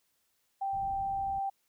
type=tone; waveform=sine; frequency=784 Hz; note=G5; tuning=in tune; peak=-30 dBFS; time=0.61-1.5 s; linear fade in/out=10 ms
type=low-pass noise; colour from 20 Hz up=pink; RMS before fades=-48 dBFS; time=0.73-1.39 s; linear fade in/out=2 ms; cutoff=140 Hz; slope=12 dB/octave
effects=white hiss -75 dBFS RMS until 1.68 s